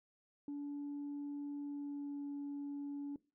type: tone with pitch glide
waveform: sine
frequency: 287.4 to 284.9 Hz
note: D4 to C#4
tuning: -37 to +48 cents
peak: -38 dBFS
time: 0.48-3.16 s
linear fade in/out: 2 ms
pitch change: -15 cents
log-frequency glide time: 1.61-2.27 s
effects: noise-tail reverb RT60 0.3 s tail -20 dB re dry + tanh soft clip ceiling -38 dBFS